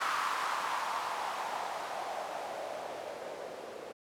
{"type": "noise with low-pass filter sweep", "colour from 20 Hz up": "violet", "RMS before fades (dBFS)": -37, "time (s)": [0, 3.93], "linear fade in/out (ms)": 20, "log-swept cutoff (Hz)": [1200, 480], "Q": 3.4, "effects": []}